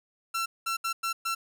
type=tone bursts at uneven times; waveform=sawtooth; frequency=1351 Hz; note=E6; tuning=42 cents sharp; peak=-24 dBFS; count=5; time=0.34-0.46 / 0.66-0.77 / 0.84-0.93 / 1.03-1.13 / 1.25-1.35 s; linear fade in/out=10 ms; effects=none